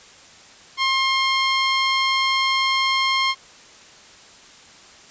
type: tone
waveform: 15% pulse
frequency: 1066 Hz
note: C6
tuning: 32 cents sharp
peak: -11 dBFS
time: 0.77-3.35 s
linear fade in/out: 50 ms
effects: white hiss -46 dBFS RMS until 5.1 s + resampled to 16000 Hz